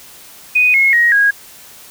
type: tone with pitch steps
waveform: sine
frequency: 2489 / 2167 / 1886.3 / 1642.1 Hz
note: D#7 / C#7 / A#6 / G#6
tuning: 0 / -40 / +20 / -20 cents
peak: -8 dBFS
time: 0.55-1.31 s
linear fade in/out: 10 ms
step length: 190 ms
effects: white hiss -39 dBFS RMS until 1.9 s